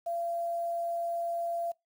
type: tone with quantisation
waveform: sine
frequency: 682 Hz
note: F5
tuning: 41 cents flat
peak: -30 dBFS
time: 0.06-1.72 s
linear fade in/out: 10 ms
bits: 9
effects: noise-tail reverb RT60 0.2 s tail -24 dB re dry